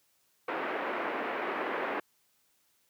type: band-pass noise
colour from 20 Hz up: pink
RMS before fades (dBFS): -34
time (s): 0.48-2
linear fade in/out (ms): 5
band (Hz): 310 to 2200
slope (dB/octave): 24
effects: white hiss -71 dBFS RMS until 2.89 s + high-pass 60 Hz 12 dB/octave